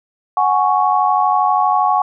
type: chord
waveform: sine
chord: F# suspended second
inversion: none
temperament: just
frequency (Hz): 740 / 832.5 / 1110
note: F#5 / G#5 / C#6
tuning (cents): 0 / +4 / +2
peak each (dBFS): -16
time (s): 0.37-2.02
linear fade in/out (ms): 2
effects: none